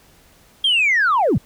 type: linear sweep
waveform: sine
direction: down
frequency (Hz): 3282 to 78.3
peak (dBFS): -12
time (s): 0.64-1.38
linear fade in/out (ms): 5
effects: tanh soft clip ceiling -10 dBFS + pink hiss -52 dBFS RMS until 1.45 s